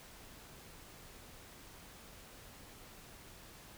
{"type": "silence", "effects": ["pink hiss -55 dBFS RMS until 3.77 s"]}